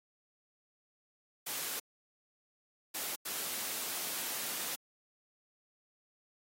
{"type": "noise bursts at uneven times", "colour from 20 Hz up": "white", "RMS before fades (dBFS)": -38, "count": 3, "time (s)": [[1.46, 1.8], [2.94, 3.16], [3.25, 4.76]], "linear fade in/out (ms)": 10, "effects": ["high-pass 200 Hz 12 dB/octave", "AAC 48 kbps"]}